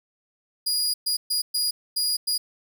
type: tone bursts at uneven times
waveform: sawtooth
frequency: 4883 Hz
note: D#8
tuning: 33 cents flat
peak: -19 dBFS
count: 6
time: 0.66-0.94 / 1.06-1.17 / 1.3-1.42 / 1.54-1.71 / 1.96-2.17 / 2.27-2.38 s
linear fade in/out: 10 ms
effects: none